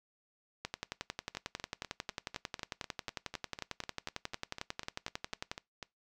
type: two click trains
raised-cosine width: 0.2 ms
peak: -19 / -24 dBFS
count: 55 / 19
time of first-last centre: 0.65-5.515 / 1.35-5.828 s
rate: 11.1 / 4.02 Hz
effects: noise-tail reverb RT60 0.2 s tail -22 dB re dry